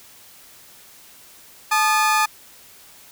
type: tone pair together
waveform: 30% pulse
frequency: 866 / 1224.7 Hz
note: A5 / D#6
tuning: -28 / -28 cents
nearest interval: tritone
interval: 600 cents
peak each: -16 dBFS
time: 1.71-2.26 s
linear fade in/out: 10 ms
effects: white hiss -47 dBFS RMS until 3.11 s